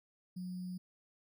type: tone with sample-and-hold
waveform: sine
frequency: 181.6 Hz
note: F#3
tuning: 32 cents flat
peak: -39 dBFS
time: 0.36-0.78 s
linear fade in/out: 10 ms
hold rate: 4900 Hz
effects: none